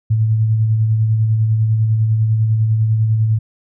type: tone with tremolo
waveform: sine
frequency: 110.2 Hz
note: A2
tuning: 3 cents sharp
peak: -10 dBFS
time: 0.1-3.39 s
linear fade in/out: 10 ms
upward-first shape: sine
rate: 10 Hz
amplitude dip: 35%
effects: none